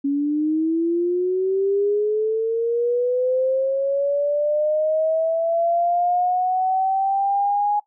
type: linear sweep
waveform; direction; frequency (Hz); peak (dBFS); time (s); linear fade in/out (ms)
sine; up; 277.2 to 832; -17; 0.04-7.8; 10
effects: noise-tail reverb RT60 0.1 s tail -17 dB re dry

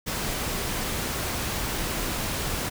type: noise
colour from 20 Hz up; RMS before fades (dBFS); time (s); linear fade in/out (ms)
pink; -29; 0.06-2.7; 20
effects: none

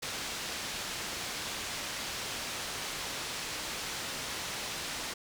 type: low-pass noise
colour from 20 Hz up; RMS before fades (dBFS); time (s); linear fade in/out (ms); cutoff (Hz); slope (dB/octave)
white; -38; 0.02-5.14; 10; 5700; 12
effects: none

